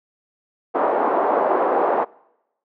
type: band-pass noise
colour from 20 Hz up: white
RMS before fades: -19 dBFS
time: 0.74-2.05 s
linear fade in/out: 20 ms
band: 340 to 960 Hz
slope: 24 dB/octave
effects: noise-tail reverb RT60 0.9 s tail -25 dB re dry